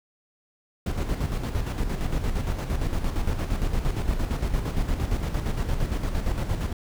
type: noise with tremolo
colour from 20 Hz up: brown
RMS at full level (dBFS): -24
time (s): 0.86-6.73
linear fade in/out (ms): 5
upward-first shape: square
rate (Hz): 8.7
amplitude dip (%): 50
effects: none